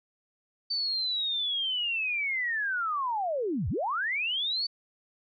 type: linear two-way sweep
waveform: sine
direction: down then up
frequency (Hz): 4584 to 65.41 to 4584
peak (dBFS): -27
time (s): 0.7-4.67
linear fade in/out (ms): 10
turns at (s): 3.69
effects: none